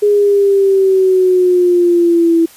sine exponential sweep, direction down, 415.3 to 329.6 Hz, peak -7 dBFS, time 0.02-2.46 s, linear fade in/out 10 ms, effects white hiss -41 dBFS RMS until 2.56 s + resampled to 32000 Hz

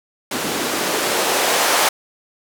blue noise with band-pass filter sweep, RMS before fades -19 dBFS, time 0.31-1.89 s, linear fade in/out 5 ms, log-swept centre 230 to 670 Hz, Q 1.2, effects none

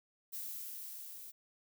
violet noise with level ramp, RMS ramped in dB -42 to -50 dBFS, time 0.32-1.32 s, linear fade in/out 20 ms, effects none

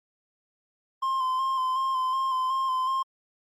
triangle tone with vibrato, 1046.5 Hz, C6, in tune, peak -22 dBFS, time 1.02-3.03 s, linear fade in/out 10 ms, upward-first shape square, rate 2.7 Hz, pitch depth 25 cents each way, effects Opus 48 kbps

